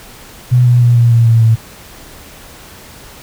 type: tone with pitch steps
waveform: sine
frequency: 124.1 / 122.11 / 120.15 / 118.22 / 116.33 / 114.46 / 112.62 Hz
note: B2 / B2 / B2 / A#2 / A#2 / A#2 / A2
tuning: +9 / -19 / -47 / +25 / -3 / -31 / +41 cents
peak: -5 dBFS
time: 0.51-1.56 s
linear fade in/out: 20 ms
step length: 150 ms
effects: pink hiss -36 dBFS RMS until 3.22 s